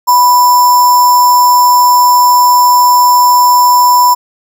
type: tone with sample-and-hold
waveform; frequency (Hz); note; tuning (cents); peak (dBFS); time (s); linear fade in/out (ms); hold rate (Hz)
sine; 986; B5; -3; -3; 0.07-4.15; 20; 6300
effects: none